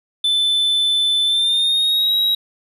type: tone with pitch glide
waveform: triangle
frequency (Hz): 3520 to 3839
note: A7 to B7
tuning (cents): 0 to -50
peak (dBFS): -13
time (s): 0.24-2.35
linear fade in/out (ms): 5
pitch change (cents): +150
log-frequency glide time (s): 1.25-2.13
effects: none